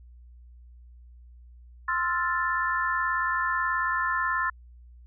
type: chord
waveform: sine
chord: F major seventh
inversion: second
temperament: equal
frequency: 1046.5 / 1318.5 / 1396.9 / 1760 Hz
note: C6 / E6 / F6 / A6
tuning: 0 / 0 / 0 / 0 cents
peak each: -28 / -32 / -32 / -28 dBFS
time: 1.88-4.5 s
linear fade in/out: 5 ms
effects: added 60 Hz sine -47 dBFS peak until 5.06 s